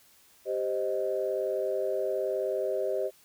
sine chord, C minor, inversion second, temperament equal, 392 / 523.3 / 622.3 Hz, G4 / C5 / Eb5, 0 / 0 / 0 cents, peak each -31 dBFS, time 0.45-3.11 s, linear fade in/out 50 ms, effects tanh soft clip ceiling -17 dBFS + white hiss -60 dBFS RMS until 3.24 s

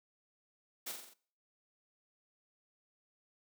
white noise with echo, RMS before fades -41 dBFS, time 0.86-0.92 s, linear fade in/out 10 ms, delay 44 ms, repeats 5, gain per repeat -4 dB, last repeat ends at 1.14 s, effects noise-tail reverb RT60 0.5 s tail -21 dB re dry + high-pass 200 Hz 12 dB/octave

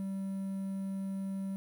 triangle tone with quantisation, 193.7 Hz, G3, 20 cents flat, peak -32 dBFS, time 0-1.56 s, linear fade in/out 0 ms, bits 10, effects none

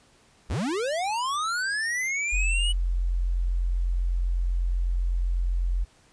square linear sweep, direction up, 38.05 to 2960 Hz, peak -26 dBFS, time 0.49-2.73 s, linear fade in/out 20 ms
sine tone, 44 Hz, F1, 14 cents sharp, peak -22 dBFS, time 2.32-5.85 s, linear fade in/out 20 ms
effects pink hiss -59 dBFS RMS until 6.12 s + resampled to 22050 Hz

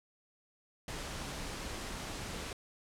pink noise, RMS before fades -41 dBFS, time 0.88-2.53 s, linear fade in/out 2 ms, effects low-pass 9000 Hz 12 dB/octave

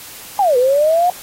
sine linear two-way sweep, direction down then up, 845 to 482 to 730 Hz, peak -10 dBFS, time 0.39-1.1 s, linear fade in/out 2 ms, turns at 0.57 s, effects white hiss -35 dBFS RMS until 1.22 s + AAC 48 kbps

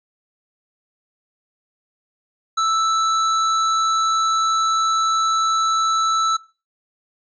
square tone, 1318.5 Hz, E6, in tune, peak -17 dBFS, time 2.57-6.37 s, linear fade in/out 10 ms, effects noise-tail reverb RT60 0.3 s tail -18 dB re dry + resampled to 16000 Hz

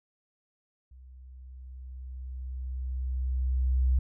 sine tone with level ramp, 64 Hz, C2, 38 cents flat, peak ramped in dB -48 to -20 dBFS, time 0.91-3.99 s, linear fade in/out 5 ms, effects none

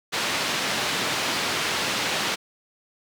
white band-pass noise, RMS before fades -26 dBFS, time 0.12-2.36 s, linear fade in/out 20 ms, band 130 to 3900 Hz, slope 12 dB/octave, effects none

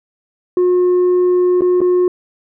sine tone with dropouts, 360.2 Hz, F#4, 46 cents flat, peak -7 dBFS, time 0.57-2.08 s, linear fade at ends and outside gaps 2 ms, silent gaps 1.609-1.619 / 1.806-1.815 s, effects tanh soft clip ceiling -9 dBFS

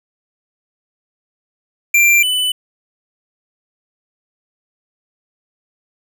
square tone pair in turn, 2367 / 2995 Hz, D7 / F#7, +13 / +20 cents, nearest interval major third, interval 407 cents, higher second, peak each -9 / -15 dBFS, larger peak first, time 1.94-2.23 / 2.23-2.52 s, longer neither, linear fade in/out 5 ms, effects none

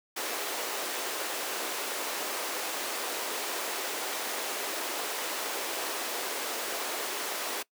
pink high-pass noise, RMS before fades -34 dBFS, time 0.16-7.63 s, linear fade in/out 10 ms, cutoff 360 Hz, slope 24 dB/octave, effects noise-tail reverb RT60 0.1 s tail -22 dB re dry

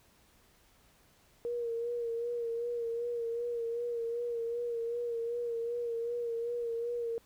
sine tone with vibrato, 470 Hz, A#4, 14 cents sharp, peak -32 dBFS, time 1.45-7.18 s, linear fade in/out 0 ms, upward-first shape sine, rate 2.6 Hz, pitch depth 37 cents each way, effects pink hiss -65 dBFS RMS until 7.25 s

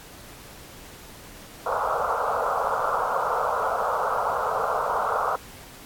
white band-pass noise, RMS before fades -25 dBFS, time 1.66-5.36 s, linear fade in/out 5 ms, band 440 to 1400 Hz, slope 96 dB/octave, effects pink hiss -45 dBFS RMS until 5.85 s + AAC 64 kbps

